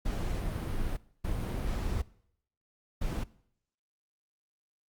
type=noise bursts at uneven times; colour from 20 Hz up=brown; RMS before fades=-32 dBFS; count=3; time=0.05-0.97 / 1.24-2.02 / 3.01-3.24 s; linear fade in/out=10 ms; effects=noise-tail reverb RT60 0.7 s tail -21 dB re dry + Opus 48 kbps